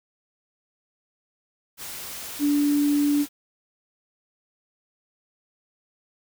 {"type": "tone in noise", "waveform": "sine", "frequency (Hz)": 290.1, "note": "D4", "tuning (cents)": -21, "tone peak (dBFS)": -18, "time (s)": [2.39, 3.26], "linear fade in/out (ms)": 50, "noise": "white", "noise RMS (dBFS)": -36, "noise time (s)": [1.77, 3.29], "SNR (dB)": 15, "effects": []}